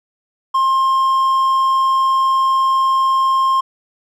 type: tone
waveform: triangle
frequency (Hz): 1062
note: C6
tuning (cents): +25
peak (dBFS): -10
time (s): 0.54-3.61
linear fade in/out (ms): 10
effects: none